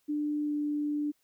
sine tone with pitch glide, 297 to 295.1 Hz, D4 to D4, +20 to +8 cents, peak -28 dBFS, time 0.08-1.12 s, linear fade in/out 20 ms, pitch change -12 cents, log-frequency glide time 0.45-0.52 s, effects white hiss -73 dBFS RMS until 1.23 s

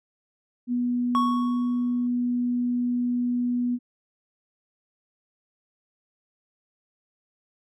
sine tone, 244.3 Hz, B3, 19 cents flat, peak -22 dBFS, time 0.67-3.79 s, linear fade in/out 50 ms
triangle tone with exponential decay, 1108.7 Hz, C#6, in tune, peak -17 dBFS, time 1.15-2.07 s, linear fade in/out 0 ms, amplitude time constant 200 ms
effects none

